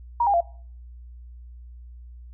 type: tone with pitch steps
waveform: sine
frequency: 948 / 806.4 / 686 Hz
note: A#5 / G5 / F5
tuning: +29 / +49 / -31 cents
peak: -17 dBFS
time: 0.2-0.407 s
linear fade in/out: 5 ms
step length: 69 ms
effects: noise-tail reverb RT60 0.5 s tail -21 dB re dry + added 60 Hz sine -40 dBFS peak until 2.33 s